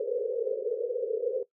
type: band-pass noise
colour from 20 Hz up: pink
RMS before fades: -30 dBFS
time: 0-1.43 s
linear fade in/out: 5 ms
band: 430 to 510 Hz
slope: 96 dB/octave
effects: noise-tail reverb RT60 0.1 s tail -17 dB re dry